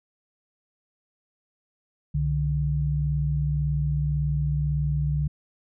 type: tone pair together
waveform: sine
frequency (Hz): 65.48 / 147.3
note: C2 / D3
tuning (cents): +2 / +6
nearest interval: octave + major second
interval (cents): 1404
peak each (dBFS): -27 / -23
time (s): 2.14-5.28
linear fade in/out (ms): 10
effects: none